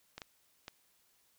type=clicks; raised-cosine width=0.2 ms; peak=-26 dBFS; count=3; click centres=0.18 / 0.218 / 0.681 s; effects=white hiss -71 dBFS RMS until 1.38 s